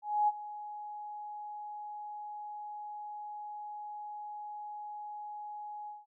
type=tone with ADSR envelope; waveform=sine; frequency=837 Hz; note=G#5; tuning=13 cents sharp; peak=-23 dBFS; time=0.02-6.06 s; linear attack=260 ms; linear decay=33 ms; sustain=-17 dB; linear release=180 ms; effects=none